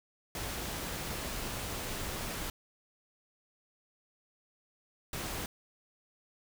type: noise bursts at uneven times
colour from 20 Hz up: pink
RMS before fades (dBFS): -38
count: 2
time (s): 0.35-2.5 / 5.13-5.46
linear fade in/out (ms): 2
effects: none